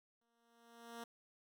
10% pulse tone with exponential growth, 233.1 Hz, A#3, in tune, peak -37 dBFS, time 0.21-1.04 s, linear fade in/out 5 ms, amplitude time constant 180 ms, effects none

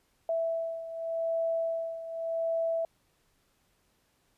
sine beating tone pair, 659.3 / 660.16 Hz, E5 / E5, 0 / +2 cents, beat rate 0.86 Hz, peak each -30 / -35 dBFS, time 0.29-2.85 s, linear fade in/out 2 ms, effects pink hiss -71 dBFS RMS until 4.37 s + resampled to 32000 Hz

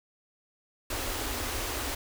pink band-stop noise, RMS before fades -33 dBFS, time 0.9-1.95 s, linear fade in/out 5 ms, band 110 to 240 Hz, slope 96 dB/octave, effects none

